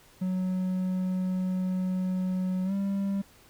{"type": "tone with pitch glide", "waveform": "triangle", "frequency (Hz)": [185, 197.14], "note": ["F#3", "G3"], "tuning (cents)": [0, 10], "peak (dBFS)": -24, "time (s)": [0.21, 3.22], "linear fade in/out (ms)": 10, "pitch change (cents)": 110, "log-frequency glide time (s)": [2.64, 2.73], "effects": ["pink hiss -57 dBFS RMS until 3.49 s"]}